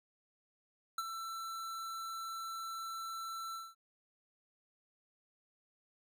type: tone with ADSR envelope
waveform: square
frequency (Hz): 1337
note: E6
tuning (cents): +24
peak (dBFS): -33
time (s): 0.98-3.75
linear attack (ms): 4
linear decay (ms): 35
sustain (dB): -8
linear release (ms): 210
effects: none